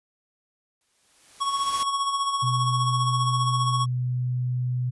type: noise with exponential growth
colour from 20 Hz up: white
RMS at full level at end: -32 dBFS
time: 0.81-1.83 s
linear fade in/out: 1 ms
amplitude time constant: 220 ms
type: tone with tremolo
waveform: square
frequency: 1109 Hz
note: C#6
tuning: in tune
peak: -22 dBFS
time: 1.4-3.86 s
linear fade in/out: 20 ms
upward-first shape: sine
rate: 15 Hz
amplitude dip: 50%
type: tone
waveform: sine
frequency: 124.9 Hz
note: B2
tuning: 20 cents sharp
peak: -23 dBFS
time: 2.42-4.91 s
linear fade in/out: 20 ms
effects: resampled to 24000 Hz